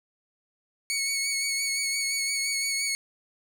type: tone with vibrato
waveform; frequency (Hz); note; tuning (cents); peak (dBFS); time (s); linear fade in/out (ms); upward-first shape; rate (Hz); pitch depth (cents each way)
15% pulse; 2217; C#7; 0; -19; 0.9-2.95; 0; sine; 5.8; 26
effects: none